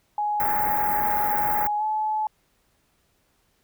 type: tone with pitch glide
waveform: sine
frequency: 836 to 860.5 Hz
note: G#5 to A5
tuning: +11 to -39 cents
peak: -22 dBFS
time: 0.18-2.27 s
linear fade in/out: 2 ms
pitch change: +50 cents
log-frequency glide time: 1.78-1.83 s
type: band-stop noise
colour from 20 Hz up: white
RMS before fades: -27 dBFS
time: 0.4-1.67 s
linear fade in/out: 0 ms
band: 2000 to 15000 Hz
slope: 48 dB/octave
effects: pink hiss -67 dBFS RMS until 3.63 s